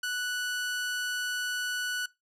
sawtooth tone, 1480 Hz, F#6, in tune, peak -26 dBFS, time 0.03-2.06 s, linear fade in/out 5 ms, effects noise-tail reverb RT60 0.2 s tail -20 dB re dry + low-pass 12000 Hz 12 dB/octave

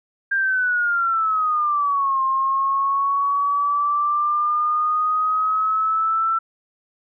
sine exponential two-way sweep, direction down then up, 1603 to 1061 to 1339 Hz, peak -17 dBFS, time 0.31-6.39 s, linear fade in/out 10 ms, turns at 2.22 s, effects none

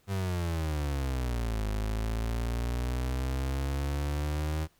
35% pulse exponential two-way sweep, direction down then up, 99.4 to 52.1 to 78.6 Hz, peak -27 dBFS, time 0.07-4.68 s, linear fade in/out 50 ms, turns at 1.67 s, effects pink hiss -67 dBFS RMS until 4.79 s

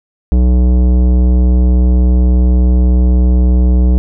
sine tone with tanh clipping, 61.74 Hz, B1, in tune, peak -8 dBFS, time 0.32-3.98 s, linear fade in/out 0 ms, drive 15 dB, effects none

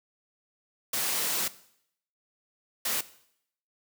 white noise bursts at uneven times, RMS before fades -29 dBFS, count 2, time 0.93-1.48 / 2.85-3.01 s, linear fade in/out 5 ms, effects noise-tail reverb RT60 0.7 s tail -17 dB re dry + high-pass 150 Hz 12 dB/octave

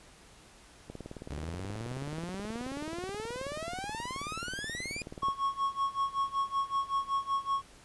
click train, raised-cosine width 2 ms, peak -28 dBFS, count 83, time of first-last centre 0.9-5.285 s, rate 18.7 Hz
sawtooth exponential sweep, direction up, 69.3 to 2471 Hz, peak -33 dBFS, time 1.3-5.02 s, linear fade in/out 0 ms
triangle tone with tremolo, 1100 Hz, C#6, 14 cents flat, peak -24 dBFS, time 5.22-7.62 s, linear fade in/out 10 ms, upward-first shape sine, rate 5.3 Hz, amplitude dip 90%
effects pink hiss -56 dBFS RMS until 7.84 s + resampled to 24000 Hz

